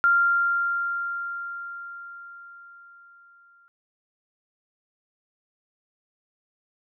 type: tone with exponential decay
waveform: sine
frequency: 1390 Hz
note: F6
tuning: 9 cents flat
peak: -15 dBFS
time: 0.04-3.68 s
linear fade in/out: 0 ms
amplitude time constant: 790 ms
effects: none